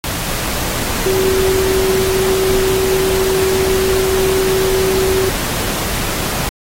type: tone in noise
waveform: sine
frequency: 380 Hz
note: F#4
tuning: 46 cents sharp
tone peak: -13 dBFS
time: 1.06-5.29 s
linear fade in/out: 0 ms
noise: pink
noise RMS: -20 dBFS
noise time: 0.04-6.49 s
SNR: +4 dB
effects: AAC 48 kbps